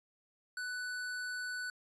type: tone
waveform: square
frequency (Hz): 1490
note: F#6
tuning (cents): +12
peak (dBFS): -38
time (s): 0.57-1.7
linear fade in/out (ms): 2
effects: resampled to 22050 Hz